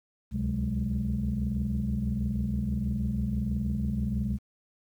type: tone cluster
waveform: sine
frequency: 67.2 / 73.4 / 127.7 / 187.3 / 208.8 Hz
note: C2 / D2 / C3 / F#3 / G#3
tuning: +47 / 0 / -42 / +21 / +10 cents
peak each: -31 / -37 / -32 / -35 / -30 dBFS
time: 0.31-4.39 s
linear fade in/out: 50 ms
effects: tanh soft clip ceiling -19 dBFS + 10-bit